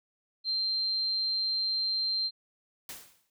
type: tone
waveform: sine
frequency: 4152 Hz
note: C8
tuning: 14 cents flat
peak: -27 dBFS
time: 0.44-2.31 s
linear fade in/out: 50 ms
type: noise with exponential decay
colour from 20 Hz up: white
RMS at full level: -39 dBFS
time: 2.89-3.3 s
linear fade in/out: 2 ms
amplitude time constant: 88 ms
effects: none